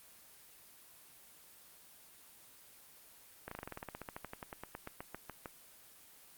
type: slowing click train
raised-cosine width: 0.5 ms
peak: -27 dBFS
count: 25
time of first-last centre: 3.48-5.458 s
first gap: 34 ms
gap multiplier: 1.07
effects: white hiss -59 dBFS RMS until 6.37 s + Opus 24 kbps